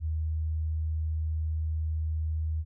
sine tone, 78.8 Hz, D#2, 23 cents sharp, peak -27 dBFS, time 0-2.65 s, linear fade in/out 50 ms, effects none

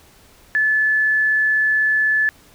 sine tone, 1732 Hz, A6, 28 cents flat, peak -14 dBFS, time 0.55-2.29 s, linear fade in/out 0 ms, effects pink hiss -50 dBFS RMS until 2.54 s

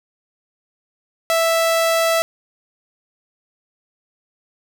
sawtooth tone, 659.3 Hz, E5, in tune, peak -11 dBFS, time 1.3-2.22 s, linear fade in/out 0 ms, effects 8-bit

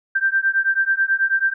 sine beating tone pair, 1568 / 1577.2 Hz, G6 / G6, 0 / +10 cents, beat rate 9.2 Hz, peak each -19 dBFS, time 0.15-1.54 s, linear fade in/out 10 ms, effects none

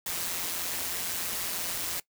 white noise with amplitude modulation, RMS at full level -30 dBFS, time 0.06-2 s, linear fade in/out 5 ms, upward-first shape sine, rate 174 Hz, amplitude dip 60%, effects noise-tail reverb RT60 0.1 s tail -20 dB re dry

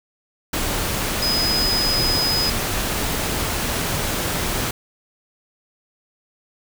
sine tone in noise, 5020 Hz, D#8, 15 cents sharp, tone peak -19 dBFS, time 1.22-2.5 s, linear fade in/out 5 ms, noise pink, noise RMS -23 dBFS, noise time 0.53-4.71 s, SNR +1 dB, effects none

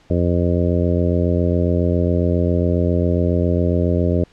harmonic tone, 87.31 Hz, F2, in tune, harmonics 1 / 2 / 3 / 4 / 5 / 6 / 7, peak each -18 / -21 / -23 / -24 / -25 / -26 / -26 dBFS, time 0.1-4.24 s, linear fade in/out 5 ms, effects pink hiss -53 dBFS RMS until 4.32 s + low-pass 5000 Hz 12 dB/octave

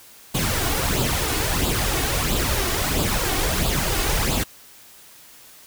pink noise with flanger, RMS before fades -22 dBFS, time 0.34-4.44 s, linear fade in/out 10 ms, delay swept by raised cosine 0.25 to 2.75 ms, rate 1.5 Hz, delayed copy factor +0.6, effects white hiss -47 dBFS RMS until 5.66 s

